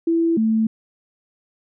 sine tone pair in turn, 332.2 / 221.3 Hz, E4 / A3, +13 / +10 cents, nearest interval perfect fifth, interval 703 cents, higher first, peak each -15 dBFS, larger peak neither, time 0.07-0.37 / 0.37-0.67 s, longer neither, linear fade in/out 5 ms, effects none

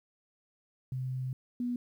sine tone pair in turn, 129.2 / 243.9 Hz, C3 / B3, -21 / -21 cents, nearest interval major seventh, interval 1100 cents, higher second, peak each -32 / -30 dBFS, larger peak second, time 0.92-1.33 / 1.6-1.76 s, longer first, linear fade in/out 2 ms, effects 11-bit

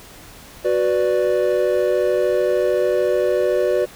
triangle chord, B minor, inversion second, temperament equal, 370 / 493.9 / 587.3 Hz, F#4 / B4 / D5, 0 / 0 / 0 cents, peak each -18 dBFS, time 0.64-3.86 s, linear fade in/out 20 ms, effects pink hiss -42 dBFS RMS until 3.95 s

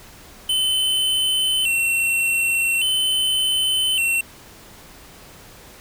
square tone with vibrato, 2876 Hz, F#7, 50 cents flat, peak -18 dBFS, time 0.49-4.21 s, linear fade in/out 5 ms, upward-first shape square, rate 0.43 Hz, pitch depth 100 cents each way, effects pink hiss -44 dBFS RMS until 5.8 s

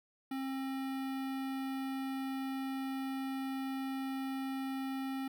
square tone with notch filter, 267.2 Hz, C4, 36 cents sharp, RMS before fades -38 dBFS, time 0.31-5.28 s, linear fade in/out 5 ms, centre 6800 Hz, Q 0.84, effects 13-bit

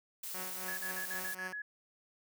blue noise, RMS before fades -42 dBFS, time 0.23-1.35 s, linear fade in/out 5 ms
5% pulse tone with tremolo, 185 Hz, F#3, in tune, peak -30 dBFS, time 0.34-1.53 s, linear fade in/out 5 ms, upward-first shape triangle, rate 3.8 Hz, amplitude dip 75%
sine tone bursts, 1688 Hz, G#6, 28 cents sharp, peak -38 dBFS, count 7, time 0.68-1.62 s, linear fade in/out 5 ms, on 94 ms, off 47 ms
effects none

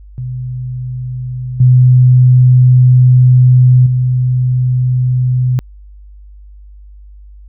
sine tone with level steps, 126.3 Hz, B2, 39 cents sharp, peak -18 / -3 / -9 dBFS, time 0.18-5.59 s, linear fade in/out 0 ms, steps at 1.6 / 3.86 s, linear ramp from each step 5 ms, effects added 50 Hz sine -33 dBFS peak until 7.48 s

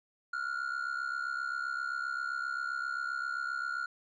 triangle ring-modulated tone, 1414 Hz, F6, 21 cents sharp, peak -28 dBFS, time 0.33-3.86 s, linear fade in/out 5 ms, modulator 33.8 Hz, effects resampled to 16000 Hz

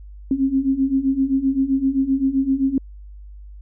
sine beating tone pair, 264.2 / 271.9 Hz, C4 / C#4, +17 / -33 cents, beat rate 7.7 Hz, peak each -21 / -18 dBFS, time 0.31-2.78 s, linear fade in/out 2 ms, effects added 50 Hz sine -36 dBFS peak until 3.61 s

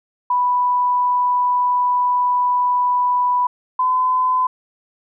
sine tone pair in turn, 987.8 / 1015.6 Hz, B5 / B5, 0 / +48 cents, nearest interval unison, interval 48 cents, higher second, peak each -14 dBFS, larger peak neither, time 0.3-3.47 / 3.79-4.47 s, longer first, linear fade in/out 5 ms, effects none

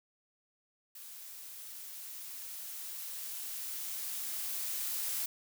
blue noise with level ramp, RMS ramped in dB -49 to -35 dBFS, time 0.95-5.26 s, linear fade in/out 5 ms, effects none

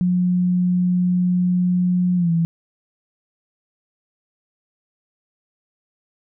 sine tone with pitch glide, 179.7 to 166.7 Hz, F3 to E3, +50 to +20 cents, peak -15 dBFS, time 0.01-2.45 s, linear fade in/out 0 ms, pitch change -130 cents, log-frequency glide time 2.16-2.31 s, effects none

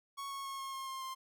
45% pulse tone with pitch steps, 1108.7 / 1099.1 / 1089.7 / 1080.3 / 1070.9 / 1061.7 / 1052.5 Hz, C#6 / C#6 / C#6 / C#6 / C6 / C6 / C6, 0 / -15 / -30 / -45 / +40 / +25 / +10 cents, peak -40 dBFS, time 0.17-1.15 s, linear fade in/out 20 ms, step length 140 ms, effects none

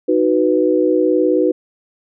sine chord, B major, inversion first, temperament equal, 311.1 / 370 / 493.9 Hz, D#4 / F#4 / B4, 0 / 0 / 0 cents, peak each -16 dBFS, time 0.08-1.52 s, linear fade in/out 10 ms, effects none

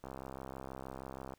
click train, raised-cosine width 1 ms, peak -30 dBFS, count 87, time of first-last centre 0.04-1.337 s, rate 66.3 Hz, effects pink hiss -72 dBFS RMS until 1.38 s

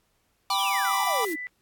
sine exponential sweep, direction down, 4557 to 293.7 Hz, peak -28 dBFS, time 0.5-1.36 s, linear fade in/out 10 ms
square chord, G major, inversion none, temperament equal, 784 / 987.8 / 1174.7 Hz, G5 / B5 / D6, 0 / 0 / 0 cents, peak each -29 dBFS, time 0.5-1.25 s, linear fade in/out 2 ms
blue noise, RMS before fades -39 dBFS, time 0.58-1.34 s, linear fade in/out 5 ms
sine tone, 1988 Hz, B6, 11 cents sharp, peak -32 dBFS, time 0.85-1.47 s, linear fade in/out 0 ms
effects pink hiss -70 dBFS RMS until 1.61 s + AAC 64 kbps

